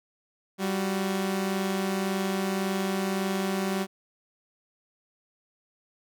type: tone pair together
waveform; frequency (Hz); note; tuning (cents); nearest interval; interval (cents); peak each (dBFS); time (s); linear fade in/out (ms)
sawtooth; 194.4 / 367; G3 / F#4; -14 / -14; major seventh; 1100; -23 / -29; 0.58-3.87; 50
effects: none